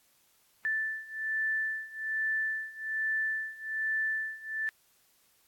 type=beating tone pair; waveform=sine; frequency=1760 / 1761.2 Hz; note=A6 / A6; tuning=0 / +1 cents; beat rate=1.2 Hz; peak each=-34 / -32 dBFS; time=0.65-4.69 s; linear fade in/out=0 ms; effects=white hiss -67 dBFS RMS until 5.47 s + AAC 64 kbps